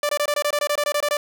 sawtooth tone bursts, 587.3 Hz, D5, in tune, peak -15 dBFS, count 14, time 0.03-1.17 s, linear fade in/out 2 ms, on 61 ms, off 22 ms, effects none

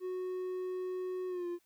triangle tone with pitch glide, 367.9 to 348.7 Hz, F#4 to F4, -10 to -3 cents, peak -33 dBFS, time 0-1.59 s, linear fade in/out 50 ms, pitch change -93 cents, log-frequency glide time 1.28-1.47 s, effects white hiss -73 dBFS RMS until 1.65 s

